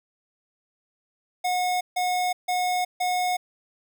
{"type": "tone bursts", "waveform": "square", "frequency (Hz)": 726, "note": "F#5", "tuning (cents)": -33, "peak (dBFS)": -23, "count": 4, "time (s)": [1.44, 3.37], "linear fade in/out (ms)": 10, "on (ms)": 370, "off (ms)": 150, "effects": []}